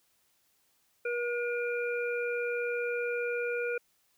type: harmonic tone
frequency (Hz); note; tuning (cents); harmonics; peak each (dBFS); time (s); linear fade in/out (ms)
479.5; A#4; +49; 1 / 3 / 5; -31 / -36 / -38; 1.05-3.78; 5
effects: white hiss -71 dBFS RMS until 4.17 s